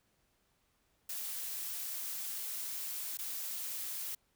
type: noise with dropouts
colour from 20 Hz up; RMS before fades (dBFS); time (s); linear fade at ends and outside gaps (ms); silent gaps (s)
blue; -40; 1.09-4.15; 5; 3.173-3.187
effects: pink hiss -75 dBFS RMS until 4.35 s